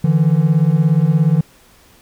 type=beating tone pair; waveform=triangle; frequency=149.4 / 166.4 Hz; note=D3 / E3; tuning=+30 / +17 cents; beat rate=17 Hz; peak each=-11 dBFS; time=0.04-1.41 s; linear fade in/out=5 ms; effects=tanh soft clip ceiling -1 dBFS + pink hiss -49 dBFS RMS until 2.01 s